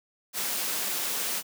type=noise; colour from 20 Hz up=white; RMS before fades=-30 dBFS; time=0.33-1.43 s; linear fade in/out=50 ms; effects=high-pass 200 Hz 12 dB/octave